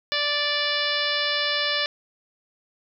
harmonic tone, 585 Hz, D5, 7 cents flat, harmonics 1 / 2 / 3 / 4 / 5 / 6 / 7 / 8 / 9, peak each -31 / -33 / -28 / -32 / -30 / -29 / -31 / -33 / -32 dBFS, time 0.12-1.86 s, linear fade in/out 0 ms, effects none

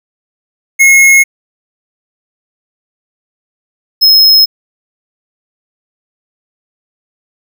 square tone pair in turn, 2167 / 5154 Hz, C#7 / E8, -40 / -40 cents, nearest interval octave + minor third, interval 1500 cents, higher second, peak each -3 dBFS, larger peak neither, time 0.79-1.24 / 4.01-4.46 s, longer neither, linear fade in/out 20 ms, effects none

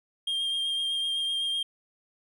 triangle tone with vibrato, 3209 Hz, G7, 40 cents sharp, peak -25 dBFS, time 0.27-1.63 s, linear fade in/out 5 ms, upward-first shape sine, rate 7.9 Hz, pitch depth 16 cents each way, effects none

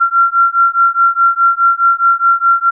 sine beating tone pair, 1368 / 1372.8 Hz, F6 / F6, -36 / -30 cents, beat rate 4.8 Hz, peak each -11 dBFS, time 0-2.71 s, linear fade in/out 20 ms, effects none

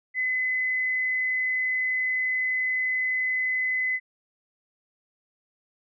sine tone with frequency modulation, 2025 Hz, B6, 43 cents sharp, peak -23 dBFS, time 0.14-4 s, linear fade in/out 50 ms, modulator 31.6 Hz, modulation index 0.44, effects none

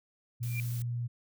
sine tone, 119.8 Hz, A#2, 48 cents sharp, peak -31 dBFS, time 0.4-1.08 s, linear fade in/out 20 ms
sine tone with exponential growth, 2381 Hz, D7, 23 cents sharp, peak -32 dBFS, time 0.42-0.6 s, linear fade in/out 1 ms, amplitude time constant 38 ms
blue noise, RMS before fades -46 dBFS, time 0.43-0.82 s, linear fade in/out 0 ms
effects none

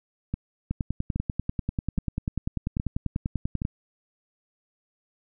two click trains, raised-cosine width 5 ms, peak -15 / -14 dBFS, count 5 / 31, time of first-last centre 0.34-3.619 / 0.71-3.651 s, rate 1.22 / 10.2 Hz, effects none

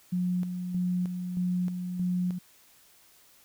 sine tone with tremolo, 180 Hz, F#3, 47 cents flat, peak -25 dBFS, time 0.12-2.39 s, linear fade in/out 10 ms, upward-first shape square, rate 1.6 Hz, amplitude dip 50%, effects white hiss -59 dBFS RMS until 3.44 s

